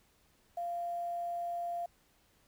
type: tone with quantisation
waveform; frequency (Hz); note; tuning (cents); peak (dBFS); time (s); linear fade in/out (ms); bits
sine; 693; F5; -14; -34; 0.57-1.86; 5; 10
effects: pink hiss -69 dBFS RMS until 2.47 s